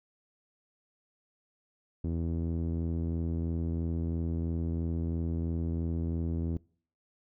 sawtooth tone with low-pass filter, 83 Hz, E2, 12 cents sharp, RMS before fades -32 dBFS, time 2.04-6.57 s, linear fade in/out 0 ms, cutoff 310 Hz, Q 1.5, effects noise-tail reverb RT60 0.5 s tail -24 dB re dry

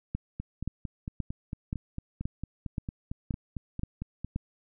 two click trains, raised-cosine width 5 ms, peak -18 / -22 dBFS, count 9 / 18, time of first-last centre 0.15-4.361 / 0.4-4.246 s, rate 1.9 / 4.42 Hz, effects none

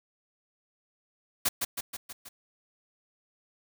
white noise with echo, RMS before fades -25 dBFS, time 1.45-1.49 s, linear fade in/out 10 ms, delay 160 ms, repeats 5, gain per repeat -4 dB, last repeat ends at 2.29 s, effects none

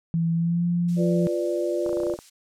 sine tone with pitch glide, 166.1 to 173.45 Hz, E3 to F3, +13 to -12 cents, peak -20 dBFS, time 0.14-1.27 s, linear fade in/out 0 ms, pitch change +75 cents, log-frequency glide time 0.34-0.65 s
violet noise, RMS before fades -38 dBFS, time 0.88-2.3 s, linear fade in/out 10 ms
sine chord, B diminished, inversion second, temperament equal, 349.2 / 493.9 / 587.3 Hz, F4 / B4 / D5, 0 / 0 / 0 cents, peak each -25 / -30 / -27 dBFS, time 0.96-2.17 s, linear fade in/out 50 ms
clicks, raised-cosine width 1 ms, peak -22 dBFS, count 10, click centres 1.863 / 1.893 / 1.93 / 1.971 / 2.002 / 2.034 / 2.068 / 2.099 / 2.138 / 2.189 s
effects low-pass 6000 Hz 12 dB/octave

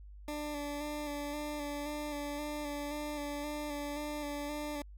20% pulse tone with vibrato, 293.7 Hz, D4, in tune, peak -32 dBFS, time 0.28-4.82 s, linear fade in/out 2 ms, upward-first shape square, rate 1.9 Hz, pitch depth 22 cents each way, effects added 50 Hz sine -48 dBFS peak until 4.97 s

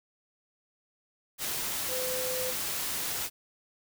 sine tone in noise, 510 Hz, C5, 44 cents flat, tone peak -33 dBFS, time 1.88-2.54 s, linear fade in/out 50 ms, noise white, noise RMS -33 dBFS, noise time 1.38-3.3 s, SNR -3 dB, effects none

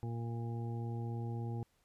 harmonic tone, 116.54 Hz, A#2, in tune, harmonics 1 / 2 / 3 / 4 / 6 / 7, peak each -37 / -46 / -48 / -52 / -60 / -51 dBFS, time 0.03-1.63 s, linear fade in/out 0 ms, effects pink hiss -75 dBFS RMS until 1.84 s + resampled to 32000 Hz

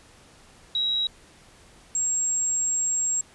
sine tone pair in turn, 3856 / 7558 Hz, B7 / A#8, -42 / +23 cents, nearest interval octave, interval 1165 cents, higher second, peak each -22 dBFS, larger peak neither, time 0.75-1.07 / 1.95-3.21 s, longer second, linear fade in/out 2 ms, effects pink hiss -53 dBFS RMS until 3.34 s + resampled to 24000 Hz

